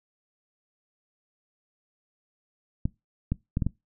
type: clicks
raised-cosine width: 5 ms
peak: -13 dBFS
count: 5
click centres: 2.855 / 3.32 / 3.571 / 3.622 / 3.666 s
effects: noise-tail reverb RT60 0.2 s tail -22 dB re dry